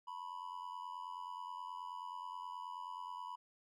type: tone with amplitude modulation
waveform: triangle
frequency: 987.8 Hz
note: B5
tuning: in tune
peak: -38 dBFS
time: 0.07-3.36 s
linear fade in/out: 10 ms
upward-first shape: sine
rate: 89.4 Hz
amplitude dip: 85%
effects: none